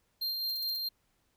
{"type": "tone with tremolo", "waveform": "square", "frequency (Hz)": 4186, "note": "C8", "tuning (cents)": 0, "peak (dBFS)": -31, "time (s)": [0.21, 0.89], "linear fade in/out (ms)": 10, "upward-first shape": "sine", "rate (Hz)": 4.7, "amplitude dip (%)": 30}
{"type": "noise bursts", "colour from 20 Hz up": "violet", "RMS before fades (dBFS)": -46, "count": 5, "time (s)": [0.49, 0.767], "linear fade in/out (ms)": 5, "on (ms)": 21, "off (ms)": 43}
{"effects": ["pink hiss -74 dBFS RMS until 1.36 s"]}